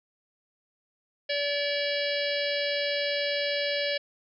harmonic tone with a mistuned harmonic, 575 Hz, D5, 37 cents flat, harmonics 1 / 3 / 4 / 5 / 6 / 7 / 8 / 9, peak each -29 / -34 / -35 / -36 / -37 / -37 / -38 / -39 dBFS, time 1.29-3.98 s, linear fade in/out 10 ms, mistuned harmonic 6, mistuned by -83 cents, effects none

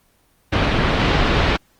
pink low-pass noise, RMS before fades -17 dBFS, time 0.52-1.57 s, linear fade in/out 10 ms, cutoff 3800 Hz, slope 24 dB/octave, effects pink hiss -59 dBFS RMS until 1.79 s + Opus 24 kbps

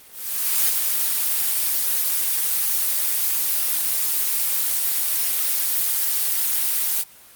blue noise with ADSR envelope, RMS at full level -17 dBFS, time 0.11-7.04 s, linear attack 580 ms, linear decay 14 ms, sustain -4 dB, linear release 34 ms, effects white hiss -47 dBFS RMS until 7.35 s + Opus 32 kbps

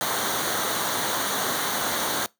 pink noise with comb filter, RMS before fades -26 dBFS, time 0.01-2.26 s, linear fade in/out 0 ms, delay 0.39 ms, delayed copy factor -0.65, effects noise-tail reverb RT60 0.2 s tail -23 dB re dry + high-pass 150 Hz 12 dB/octave

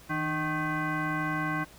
sine tone with frequency modulation, 622.3 Hz, D#5, in tune, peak -27 dBFS, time 0.09-1.65 s, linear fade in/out 20 ms, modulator 463 Hz, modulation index 2.7, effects added 60 Hz sine -57 dBFS peak until 1.78 s + pink hiss -53 dBFS RMS until 1.78 s

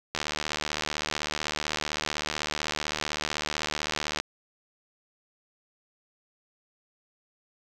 click train, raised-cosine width 0.2 ms, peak -11 dBFS, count 308, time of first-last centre 0.15-4.2 s, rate 75.8 Hz, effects none

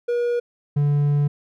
triangle tone pair in turn, 479.7 / 145.02 Hz, A#4 / D3, +50 / -22 cents, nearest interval octave + major sixth, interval 2072 cents, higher first, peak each -17 / -14 dBFS, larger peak second, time 0.08-0.4 / 0.76-1.28 s, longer second, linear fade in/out 10 ms, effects none

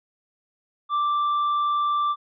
sine tone with tanh clipping, 1174.7 Hz, D6, in tune, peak -21 dBFS, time 0.89-2.16 s, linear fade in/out 50 ms, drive 4 dB, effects resampled to 11025 Hz

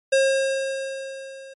square tone with level ramp, 538 Hz, C5, 48 cents sharp, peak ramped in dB -15 to -40 dBFS, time 0.12-1.54 s, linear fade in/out 10 ms, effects MP3 48 kbps

